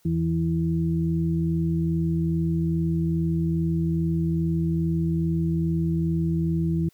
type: harmonic tone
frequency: 82.41 Hz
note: E2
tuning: in tune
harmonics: 1 / 2 / 4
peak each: -30 / -22 / -29 dBFS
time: 0.05-6.89 s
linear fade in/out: 5 ms
effects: white hiss -63 dBFS RMS until 6.93 s